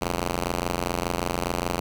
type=ring-modulated tone; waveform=5% pulse; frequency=87 Hz; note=F2; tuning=6 cents flat; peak=-11 dBFS; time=0.01-1.8 s; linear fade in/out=5 ms; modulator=143 Hz; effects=none